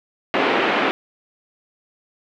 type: band-pass noise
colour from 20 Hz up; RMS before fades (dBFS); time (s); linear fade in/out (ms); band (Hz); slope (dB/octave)
pink; -19; 0.34-0.91; 0; 260 to 2900; 24
effects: none